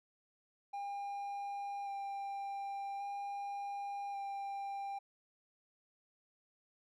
triangle tone with vibrato, 799 Hz, G5, 33 cents sharp, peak -37 dBFS, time 0.73-4.99 s, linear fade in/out 10 ms, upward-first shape square, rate 0.44 Hz, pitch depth 10 cents each way, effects none

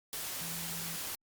sine tone in noise, 167.6 Hz, E3, 29 cents sharp, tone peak -45 dBFS, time 0.41-0.96 s, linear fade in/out 0 ms, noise white, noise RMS -39 dBFS, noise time 0.13-1.15 s, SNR -9 dB, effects Opus 48 kbps

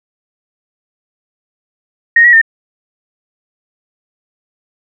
sine tone with pitch steps, 1863 / 1923 / 1812 Hz, A#6 / B6 / A#6, -2 / -47 / -50 cents, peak -3 dBFS, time 2.16-2.415 s, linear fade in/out 5 ms, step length 85 ms, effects none

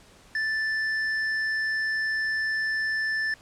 triangle tone with hard clipping, 1760 Hz, A6, in tune, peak -26 dBFS, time 0.35-3.34 s, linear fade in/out 2 ms, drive 9 dB, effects pink hiss -54 dBFS RMS until 3.41 s + low-pass 9000 Hz 12 dB/octave

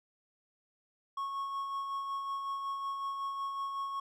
triangle tone with tremolo, 1100 Hz, C#6, 14 cents flat, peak -31 dBFS, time 1.17-4 s, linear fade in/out 5 ms, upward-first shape sine, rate 5.4 Hz, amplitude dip 35%, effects none

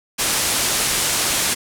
white low-pass noise, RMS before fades -20 dBFS, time 0.18-1.55 s, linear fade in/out 20 ms, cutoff 11000 Hz, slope 24 dB/octave, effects none

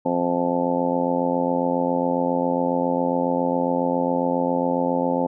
harmonic tone, 87.31 Hz, F2, in tune, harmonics 2 / 3 / 4 / 5 / 6 / 7 / 8 / 9 / 10, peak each -30 / -24 / -33 / -32 / -24 / -31 / -33 / -33 / -27 dBFS, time 0.05-5.27 s, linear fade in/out 10 ms, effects none

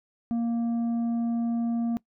sine tone with tanh clipping, 233.2 Hz, A#3, 1 cent sharp, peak -25 dBFS, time 0.31-1.97 s, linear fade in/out 0 ms, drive 5 dB, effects noise-tail reverb RT60 0.1 s tail -21 dB re dry

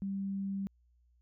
sine tone, 196 Hz, G3, in tune, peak -33 dBFS, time 0.02-0.67 s, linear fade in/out 0 ms, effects added 60 Hz sine -65 dBFS peak until 1.21 s

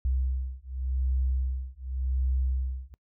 sine beating tone pair, 64.2 / 65.08 Hz, C2 / C2, -32 / -9 cents, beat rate 0.88 Hz, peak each -29 dBFS, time 0.05-2.94 s, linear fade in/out 0 ms, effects noise-tail reverb RT60 0.1 s tail -23 dB re dry

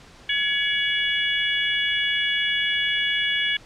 harmonic tone with a mistuned harmonic, 563 Hz, C#5, 27 cents sharp, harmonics 3 / 4 / 5 / 6, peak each -26 / -26 / -26 / -26 dBFS, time 0.29-3.57 s, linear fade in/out 5 ms, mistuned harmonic 5, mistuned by +52 cents, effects pink hiss -48 dBFS RMS until 3.65 s + low-pass 6000 Hz 12 dB/octave

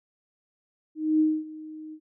sine tone with ADSR envelope, 311.1 Hz, D#4, in tune, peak -17 dBFS, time 0.95-2 s, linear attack 250 ms, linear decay 240 ms, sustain -20 dB, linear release 69 ms, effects none

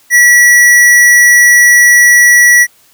square tone, 1940 Hz, B6, 31 cents flat, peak -3 dBFS, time 0.1-2.67 s, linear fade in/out 50 ms, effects white hiss -47 dBFS RMS until 2.93 s

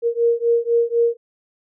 sine beating tone pair, 466.2 / 470.2 Hz, A#4 / A#4, 0 / +15 cents, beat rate 4 Hz, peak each -18 dBFS, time 0.02-1.17 s, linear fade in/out 50 ms, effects none

